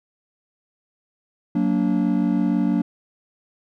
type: chord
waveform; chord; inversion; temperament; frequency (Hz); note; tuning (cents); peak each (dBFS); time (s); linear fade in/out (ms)
triangle; Gb augmented; none; just; 185 / 231.2 / 289.1; Gb3 / Bb3 / D4; 0 / -14 / -27; -20; 1.55-2.82; 5
effects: none